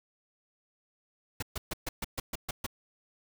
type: noise bursts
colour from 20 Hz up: pink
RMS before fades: -34 dBFS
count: 9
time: 1.4-2.665 s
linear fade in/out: 5 ms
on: 25 ms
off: 130 ms
effects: none